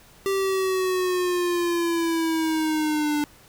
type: linear sweep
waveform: square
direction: down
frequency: 392 to 294.2 Hz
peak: -22 dBFS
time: 0.26-3.24 s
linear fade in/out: 0 ms
effects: pink hiss -52 dBFS RMS until 3.48 s